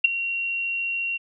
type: tone with ADSR envelope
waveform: sine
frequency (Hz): 2747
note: F7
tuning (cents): -29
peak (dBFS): -9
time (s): 0.04-1.18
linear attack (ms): 8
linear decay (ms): 13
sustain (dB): -15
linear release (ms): 21
effects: none